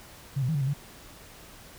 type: tone with pitch steps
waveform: sine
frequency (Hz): 137.8 / 125.6 / 160.4 / 141.9 / 132.1 / 142.6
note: C#3 / B2 / E3 / C#3 / C3 / C#3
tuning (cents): -10 / +30 / -47 / +41 / +17 / +49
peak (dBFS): -24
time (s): 0.36-0.738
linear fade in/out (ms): 10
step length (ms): 63
effects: pink hiss -49 dBFS RMS until 1.78 s